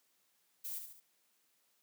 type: noise with echo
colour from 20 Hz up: violet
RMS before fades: -42 dBFS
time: 0.64-0.79 s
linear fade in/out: 10 ms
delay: 71 ms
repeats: 3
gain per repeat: -6 dB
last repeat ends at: 1.003 s
effects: white hiss -75 dBFS RMS until 1.82 s + high-pass 150 Hz 12 dB/octave